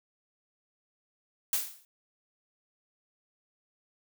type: noise with exponential decay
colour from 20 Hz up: blue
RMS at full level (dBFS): -25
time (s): 1.53-1.85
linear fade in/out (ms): 2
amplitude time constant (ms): 69
effects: none